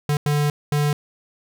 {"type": "tone bursts at uneven times", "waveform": "square", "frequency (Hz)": 147, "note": "D3", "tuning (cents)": 2, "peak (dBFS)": -18, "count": 3, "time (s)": [[0.09, 0.17], [0.26, 0.5], [0.72, 0.93]], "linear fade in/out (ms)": 2, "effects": []}